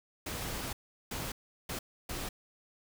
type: noise bursts at uneven times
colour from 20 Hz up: pink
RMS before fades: -38 dBFS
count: 4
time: 0.26-0.73 / 1.11-1.32 / 1.69-1.79 / 2.09-2.29 s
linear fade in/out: 5 ms
effects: none